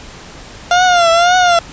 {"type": "tone with vibrato", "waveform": "30% pulse", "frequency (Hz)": 698.5, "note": "F5", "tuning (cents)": 0, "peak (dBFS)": -5, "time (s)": [0.71, 1.59], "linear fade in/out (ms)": 2, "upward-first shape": "triangle", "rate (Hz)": 1.9, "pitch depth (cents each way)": 100, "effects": ["pink hiss -34 dBFS RMS until 1.72 s", "resampled to 16000 Hz"]}